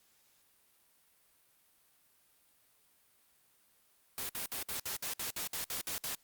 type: noise bursts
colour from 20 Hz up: white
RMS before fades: -38 dBFS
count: 12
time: 4.18-6.149 s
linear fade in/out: 0 ms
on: 110 ms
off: 59 ms
effects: white hiss -69 dBFS RMS until 6.23 s + Opus 48 kbps

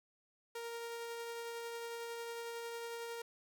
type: tone with tremolo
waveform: sawtooth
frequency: 466.2 Hz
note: A#4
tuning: in tune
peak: -37 dBFS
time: 0.55-3.22 s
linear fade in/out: 5 ms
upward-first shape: triangle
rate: 11 Hz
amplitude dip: 25%
effects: none

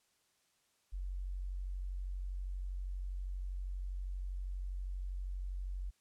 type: tone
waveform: sine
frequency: 46.25 Hz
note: F#1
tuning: in tune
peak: -37 dBFS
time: 0.92-5.91 s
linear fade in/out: 20 ms
effects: white hiss -75 dBFS RMS until 6 s + low-pass 10000 Hz 12 dB/octave

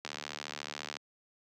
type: click train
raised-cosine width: 0.2 ms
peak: -20 dBFS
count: 69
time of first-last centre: 0.05-0.968 s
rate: 74.1 Hz
effects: high-pass 200 Hz 12 dB/octave

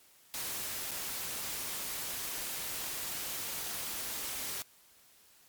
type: noise with dropouts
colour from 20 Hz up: white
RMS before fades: -38 dBFS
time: 0.34-4.62 s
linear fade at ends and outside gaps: 0 ms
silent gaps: 0.91-0.915 s
effects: white hiss -62 dBFS RMS until 5.48 s + MP3 96 kbps

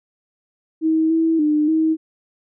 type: tone with pitch steps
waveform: sine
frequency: 318.8 / 325.3 / 301.4 / 318 Hz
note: D#4 / E4 / D4 / D#4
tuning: +42 / -23 / +45 / +38 cents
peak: -14 dBFS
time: 0.81-1.97 s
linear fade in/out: 50 ms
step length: 290 ms
effects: none

